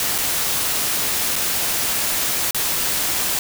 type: noise with dropouts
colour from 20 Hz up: white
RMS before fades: -21 dBFS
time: 0-3.39 s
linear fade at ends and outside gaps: 1 ms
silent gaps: 0.181-0.185 / 1.357-1.362 / 2.509-2.546 s
effects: none